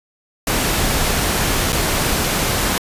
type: noise with dropouts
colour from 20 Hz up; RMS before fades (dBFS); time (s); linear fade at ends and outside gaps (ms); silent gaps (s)
pink; -18; 0.47-2.78; 2; 1.723-1.728
effects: resampled to 32000 Hz